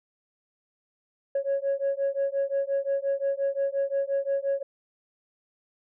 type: beating tone pair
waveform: sine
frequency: 550 / 555.7 Hz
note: C#5 / C#5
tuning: -14 / +4 cents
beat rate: 5.7 Hz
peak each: -26 dBFS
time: 1.35-4.63 s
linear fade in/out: 5 ms
effects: tanh soft clip ceiling -20 dBFS